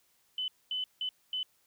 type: tone bursts at uneven times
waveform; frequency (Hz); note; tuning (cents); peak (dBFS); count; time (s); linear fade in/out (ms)
sine; 3018; F#7; +34; -31; 4; 0.38-0.48 / 0.71-0.84 / 1.01-1.09 / 1.33-1.43; 2
effects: white hiss -70 dBFS RMS until 1.66 s